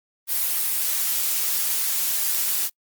blue noise, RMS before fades -23 dBFS, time 0.27-2.7 s, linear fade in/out 50 ms, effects noise-tail reverb RT60 0.1 s tail -26 dB re dry + Opus 32 kbps

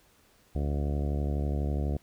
harmonic tone, 72.1 Hz, D2, 31 cents flat, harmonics 1 / 2 / 3 / 4 / 5 / 6 / 7 / 8 / 9 / 10, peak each -28 / -34 / -38 / -40 / -42 / -44 / -45 / -46 / -47 / -48 dBFS, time 0.55-1.97 s, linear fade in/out 5 ms, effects pink hiss -63 dBFS RMS until 2.02 s

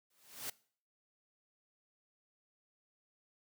white noise with exponential growth, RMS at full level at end -38 dBFS, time 0.1-0.5 s, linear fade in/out 5 ms, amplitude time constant 85 ms, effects noise-tail reverb RT60 0.5 s tail -22 dB re dry + high-pass 100 Hz 12 dB/octave

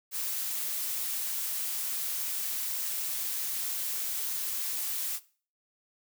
blue noise, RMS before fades -33 dBFS, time 0.11-5.2 s, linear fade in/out 50 ms, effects noise-tail reverb RT60 0.4 s tail -18 dB re dry

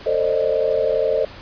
sine tone cluster, 447.6 / 530 / 590 / 622 Hz, A4 / C5 / D5 / D#5, +30 / +22 / +8 / -1 cents, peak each -21 / -21 / -24 / -22 dBFS, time 0.06-1.25 s, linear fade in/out 5 ms, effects pink hiss -39 dBFS RMS until 1.41 s + resampled to 11025 Hz

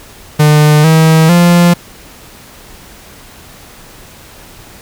45% pulse tone with pitch steps, 150.6 / 159.9 / 173.7 Hz, D3 / D#3 / F3, +44 / +48 / -9 cents, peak -4 dBFS, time 0.39-1.74 s, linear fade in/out 10 ms, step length 450 ms, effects pink hiss -36 dBFS RMS until 4.81 s

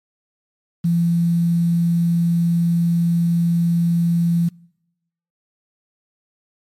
sine tone with quantisation, 170 Hz, F3, 46 cents flat, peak -14 dBFS, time 0.84-4.49 s, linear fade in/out 10 ms, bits 7, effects noise-tail reverb RT60 0.9 s tail -26 dB re dry + MP3 64 kbps

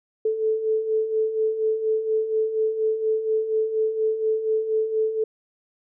sine beating tone pair, 435 / 439.2 Hz, A4 / A4, -20 / -3 cents, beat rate 4.2 Hz, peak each -28 / -21 dBFS, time 0.25-5.24 s, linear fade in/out 5 ms, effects none

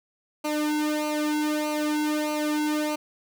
sawtooth tone with flanger, 301.8 Hz, D4, 47 cents sharp, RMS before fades -26 dBFS, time 0.44-2.96 s, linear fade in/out 10 ms, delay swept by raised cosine 0.57 to 1.67 ms, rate 1.6 Hz, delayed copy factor -0.85, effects none

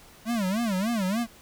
square tone with vibrato, 209.3 Hz, G#3, 14 cents sharp, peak -25 dBFS, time 0.25-1.27 s, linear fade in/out 50 ms, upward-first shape sine, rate 3.4 Hz, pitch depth 230 cents each way, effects pink hiss -52 dBFS RMS until 1.41 s

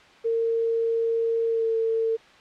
sine tone with pitch glide, 457.4 to 450.6 Hz, A#4 to A4, -33 to +41 cents, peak -21 dBFS, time 0.24-2.17 s, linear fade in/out 20 ms, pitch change -26 cents, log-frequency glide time 1.48-1.68 s, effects white hiss -51 dBFS RMS until 2.4 s + low-pass 3000 Hz 12 dB/octave

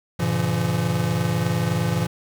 square chord, G diminished seventh, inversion none, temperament just, 98 / 117.6 / 141.12 / 169.34 Hz, G2 / Bb2 / Db3 / Fb3, 0 / +16 / +31 / +47 cents, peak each -29 / -26 / -29 / -24 dBFS, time 0.19-2.07 s, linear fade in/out 10 ms, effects 8-bit

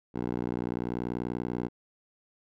10% pulse tone with band-pass filter, 60.3 Hz, B1, 41 cents flat, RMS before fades -33 dBFS, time 0.14-1.69 s, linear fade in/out 20 ms, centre 360 Hz, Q 0.77, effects none

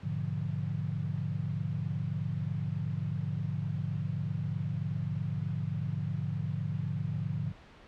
sine chord, G# diminished seventh, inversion none, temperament equal, 103.83 / 123.47 / 146.83 / 174.61 Hz, G#2 / B2 / D3 / F3, 0 / 0 / 0 / 0 cents, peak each -36 / -39 / -34 / -38 dBFS, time 0.03-7.52 s, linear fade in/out 10 ms, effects pink hiss -54 dBFS RMS until 7.87 s + low-pass 3000 Hz 12 dB/octave

